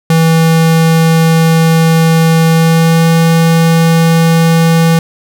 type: tone with pitch glide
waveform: square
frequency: 163.1 to 164.71 Hz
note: E3 to E3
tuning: -18 to -1 cents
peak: -6 dBFS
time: 0.1-4.99 s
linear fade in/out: 2 ms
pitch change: +17 cents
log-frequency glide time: 2.49-3.08 s
effects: 8-bit